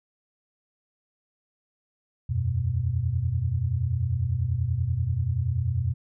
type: chord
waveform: sine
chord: E suspended second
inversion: none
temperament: just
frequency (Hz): 82.41 / 92.71 / 123.61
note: E2 / F#2 / B2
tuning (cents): 0 / +4 / +2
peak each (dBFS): -30 / -27 / -26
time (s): 2.29-5.94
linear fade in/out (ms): 10
effects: none